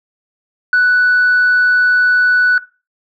sine tone, 1484 Hz, F#6, 5 cents sharp, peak -6 dBFS, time 0.73-2.58 s, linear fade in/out 2 ms, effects noise-tail reverb RT60 0.3 s tail -19 dB re dry + tanh soft clip ceiling -6 dBFS

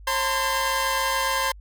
sawtooth tone cluster, 539 / 901 / 1031 / 1607 Hz, C#5 / A5 / C6 / G6, -49 / +41 / -26 / +43 cents, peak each -26 / -25 / -21 / -26 dBFS, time 0.07-1.52 s, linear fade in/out 5 ms, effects added 50 Hz sine -41 dBFS peak until 1.6 s

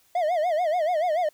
triangle tone with vibrato, 664 Hz, E5, 12 cents sharp, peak -19 dBFS, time 0.15-1.29 s, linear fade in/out 5 ms, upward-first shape sine, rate 6.9 Hz, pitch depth 170 cents each way, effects white hiss -62 dBFS RMS until 1.33 s

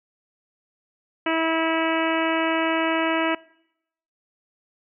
harmonic tone, 324.8 Hz, E4, 26 cents flat, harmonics 1 / 2 / 3 / 4 / 5 / 6 / 7 / 8 / 9, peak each -24 / -27 / -29 / -30 / -31 / -32 / -32 / -33 / -34 dBFS, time 1.26-3.35 s, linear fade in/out 5 ms, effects noise-tail reverb RT60 0.8 s tail -23 dB re dry

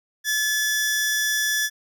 sawtooth tone pair together, 1722 / 5792 Hz, A6 / F#8, -38 / -38 cents, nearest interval octave + major sixth, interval 2100 cents, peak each -18 / -25 dBFS, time 0.24-1.7 s, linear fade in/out 50 ms, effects none

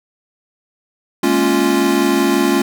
square chord, Bb minor seventh, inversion third, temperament equal, 207.7 / 233.1 / 277.2 / 349.2 Hz, Ab3 / Bb3 / Db4 / F4, 0 / 0 / 0 / 0 cents, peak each -21 / -22 / -17 / -17 dBFS, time 1.23-2.62 s, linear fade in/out 5 ms, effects none

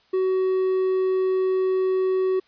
triangle tone, 375.4 Hz, F#4, 25 cents sharp, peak -17 dBFS, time 0.13-2.4 s, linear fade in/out 10 ms, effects white hiss -60 dBFS RMS until 2.47 s + resampled to 11025 Hz

